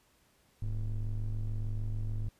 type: ring-modulated tone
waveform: triangle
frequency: 64.2 Hz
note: C2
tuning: 32 cents flat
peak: -26 dBFS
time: 0.62-2.29 s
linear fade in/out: 5 ms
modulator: 40.8 Hz
effects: pink hiss -68 dBFS RMS until 2.39 s + resampled to 32000 Hz